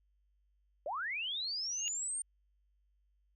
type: linear sweep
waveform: sine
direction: up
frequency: 523.3 to 8900 Hz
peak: -35 dBFS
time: 0.86-2.22 s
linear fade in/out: 2 ms
type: tone with exponential growth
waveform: sine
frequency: 2818 Hz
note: F7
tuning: 15 cents sharp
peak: -32 dBFS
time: 1.7-1.88 s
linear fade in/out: 0 ms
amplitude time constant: 39 ms
effects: added 50 Hz sine -70 dBFS peak until 3.35 s